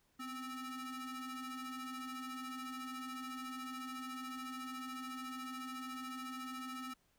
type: ring-modulated tone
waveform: 40% pulse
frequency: 523.3 Hz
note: C5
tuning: in tune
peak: -39 dBFS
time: 0.19-6.94 s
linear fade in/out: 10 ms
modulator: 778 Hz
effects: pink hiss -75 dBFS RMS until 7.18 s